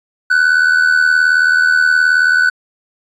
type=tone with amplitude modulation; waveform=triangle; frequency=1495 Hz; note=F#6; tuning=17 cents sharp; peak=-4 dBFS; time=0.3-2.5 s; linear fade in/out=10 ms; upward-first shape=sine; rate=78.8 Hz; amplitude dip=65%; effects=resampled to 22050 Hz